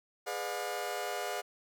sawtooth chord, G# diminished seventh, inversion none, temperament just, 415.3 / 498.4 / 598 / 717.6 Hz, G#4 / B4 / D5 / F5, 0 / +16 / +31 / +47 cents, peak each -37 / -38 / -37 / -34 dBFS, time 0.26-1.42 s, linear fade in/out 20 ms, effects none

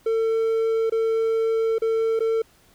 triangle tone with dropouts, 449.4 Hz, A4, 37 cents sharp, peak -17 dBFS, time 0.06-2.42 s, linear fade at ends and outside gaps 5 ms, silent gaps 0.898-0.921 / 1.784-1.819 / 2.193-2.204 s, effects pink hiss -57 dBFS RMS until 2.74 s

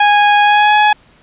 sawtooth tone with pitch glide, 826 to 841.9 Hz, G#5 to G#5, -10 to +23 cents, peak -3 dBFS, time 0-0.93 s, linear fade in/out 5 ms, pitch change +33 cents, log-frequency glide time 0.42-0.74 s, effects pink hiss -48 dBFS RMS until 1.22 s + resampled to 8000 Hz

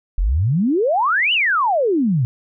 sine exponential two-way sweep, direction up then down, 38.92 to 3041 to 115.3 Hz, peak -14 dBFS, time 0.18-2.25 s, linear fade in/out 0 ms, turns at 1.33 s, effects none

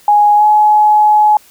sine tone with pitch glide, 830.6 to 846.1 Hz, G#5 to G#5, 0 to +32 cents, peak -5 dBFS, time 0.08-1.37 s, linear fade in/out 2 ms, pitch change +32 cents, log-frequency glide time 0.36-0.44 s, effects white hiss -45 dBFS RMS until 1.5 s

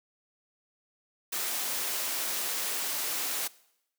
white high-pass noise, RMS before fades -32 dBFS, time 1.32-3.48 s, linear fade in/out 10 ms, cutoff 300 Hz, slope 12 dB/octave, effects noise-tail reverb RT60 0.8 s tail -21 dB re dry

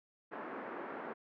pink band-pass noise, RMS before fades -44 dBFS, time 0.31-1.14 s, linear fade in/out 20 ms, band 260 to 1700 Hz, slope 24 dB/octave, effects none

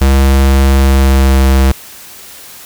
square tone with pitch glide, 67.6 to 66.63 Hz, C#2 to C2, -43 to +32 cents, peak -6 dBFS, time 0.01-1.72 s, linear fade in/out 5 ms, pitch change -25 cents, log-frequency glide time 0.78-1.41 s, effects white hiss -33 dBFS RMS until 2.65 s

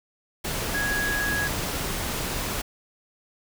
sine tone in noise, 1661.2 Hz, G#6, in tune, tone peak -25 dBFS, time 0.74-1.48 s, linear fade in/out 10 ms, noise pink, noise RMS -29 dBFS, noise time 0.44-2.62 s, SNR +1 dB, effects none

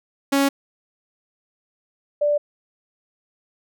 sawtooth / sine tone pair in turn, 277.2 / 587.4 Hz, C#4 / D5, 0 / 0 cents, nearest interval octave + minor second, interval 1300 cents, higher second, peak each -12 / -16 dBFS, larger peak first, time 0.32-0.49 / 2.21-2.38 s, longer neither, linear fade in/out 10 ms, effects none

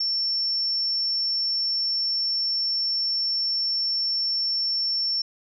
sine tone, 5420 Hz, E8, 47 cents sharp, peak -22 dBFS, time 0-5.22 s, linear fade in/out 5 ms, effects none

